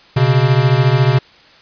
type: beating tone pair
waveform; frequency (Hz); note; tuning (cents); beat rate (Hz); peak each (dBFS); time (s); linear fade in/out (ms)
square; 124.6 / 138.6; B2 / C#3; +16 / 0; 14; -13 / -14; 0.16-1.19; 10
effects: white hiss -45 dBFS RMS until 1.61 s + resampled to 11025 Hz